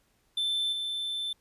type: tone with level steps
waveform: triangle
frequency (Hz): 3538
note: A7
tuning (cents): +9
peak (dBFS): -25 / -29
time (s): 0.37-1.33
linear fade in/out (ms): 5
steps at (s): 0.72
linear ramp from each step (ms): 10
effects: pink hiss -70 dBFS RMS until 1.4 s + resampled to 32000 Hz